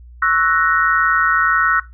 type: chord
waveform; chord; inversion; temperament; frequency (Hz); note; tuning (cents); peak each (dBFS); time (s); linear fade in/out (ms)
sine; F# dominant seventh; second; equal; 1108.7 / 1318.5 / 1480 / 1864.7; C#6 / E6 / F#6 / A#6; 0 / 0 / 0 / 0; -22 / -16 / -16 / -21; 0.22-1.8; 5
effects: noise-tail reverb RT60 0.2 s tail -17 dB re dry + added 60 Hz sine -37 dBFS peak until 1.93 s